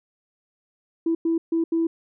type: tone bursts at uneven times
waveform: sine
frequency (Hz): 330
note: E4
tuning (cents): +2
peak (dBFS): -18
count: 4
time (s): 1.06-1.15 / 1.25-1.38 / 1.52-1.64 / 1.72-1.87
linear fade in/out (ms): 5
effects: tanh soft clip ceiling -14 dBFS